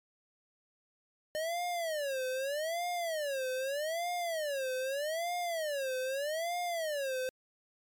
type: tone with vibrato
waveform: square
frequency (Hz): 603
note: D5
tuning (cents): +46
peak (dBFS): -33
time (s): 1.35-7.29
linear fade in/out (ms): 0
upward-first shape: sine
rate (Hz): 0.81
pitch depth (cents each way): 280
effects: MP3 96 kbps